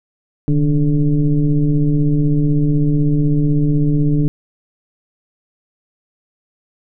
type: tone with frequency modulation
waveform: sine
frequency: 150 Hz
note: D3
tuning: 37 cents sharp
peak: -11 dBFS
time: 0.48-4.28 s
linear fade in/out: 0 ms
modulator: 142 Hz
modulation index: 1.1
effects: none